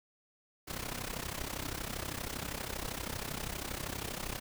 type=noise with amplitude modulation; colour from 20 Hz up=pink; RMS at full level=-36 dBFS; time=0.67-4.4 s; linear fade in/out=20 ms; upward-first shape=sine; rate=32.6 Hz; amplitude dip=80%; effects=none